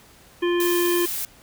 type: harmonic tone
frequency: 349.2 Hz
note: F4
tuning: in tune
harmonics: 1 / 3 / 5 / 7 / 9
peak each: -19 / -31 / -32 / -36 / -34 dBFS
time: 0.42-1.06 s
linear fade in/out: 10 ms
type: noise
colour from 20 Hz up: blue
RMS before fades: -28 dBFS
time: 0.6-1.25 s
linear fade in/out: 2 ms
effects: pink hiss -51 dBFS RMS until 1.42 s